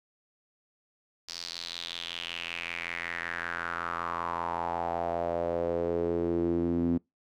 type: tone with band-pass filter sweep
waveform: sawtooth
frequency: 85.3 Hz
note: F2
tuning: 40 cents flat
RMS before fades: -32 dBFS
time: 1.28-6.98 s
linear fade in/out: 10 ms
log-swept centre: 5000 to 260 Hz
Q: 4.5
effects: noise-tail reverb RT60 0.2 s tail -26 dB re dry